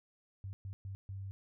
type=tone bursts at uneven times; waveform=sine; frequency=97.3 Hz; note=G2; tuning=12 cents flat; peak=-40 dBFS; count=4; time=0.44-0.53 / 0.65-0.73 / 0.85-0.95 / 1.09-1.31 s; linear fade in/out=0 ms; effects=none